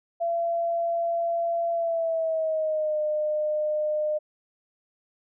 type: tone with pitch glide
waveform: sine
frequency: 678 to 607.5 Hz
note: E5 to D#5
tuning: +49 to -42 cents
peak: -23 dBFS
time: 0.2-4.19 s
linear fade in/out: 20 ms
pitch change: -191 cents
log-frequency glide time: 1.72-3 s
effects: none

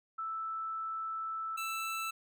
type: tone pair in turn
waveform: sine / 25% pulse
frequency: 1318.5 / 1324.1 Hz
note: E6 / E6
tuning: 0 / +7 cents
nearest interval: unison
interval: 7 cents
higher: second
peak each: -35 / -31 dBFS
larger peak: second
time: 0.18-1.57 / 1.57-2.11 s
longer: first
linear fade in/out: 10 ms
effects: none

